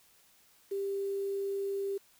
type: tone with quantisation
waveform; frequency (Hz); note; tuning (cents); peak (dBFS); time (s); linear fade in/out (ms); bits
sine; 395.3; G4; +15; -31; 0.71-1.98; 10; 9
effects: white hiss -64 dBFS RMS until 2.19 s